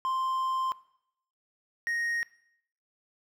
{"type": "tone pair in turn", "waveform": "triangle", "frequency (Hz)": [1046.5, 1867.9], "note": ["C6", "A#6"], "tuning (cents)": [0, 3], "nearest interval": "minor seventh", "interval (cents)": 1003, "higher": "second", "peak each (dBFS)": [-25, -26], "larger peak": "first", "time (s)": [[0.05, 0.72], [1.87, 2.23]], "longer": "first", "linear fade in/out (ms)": 0, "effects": ["noise-tail reverb RT60 0.7 s tail -19 dB re dry"]}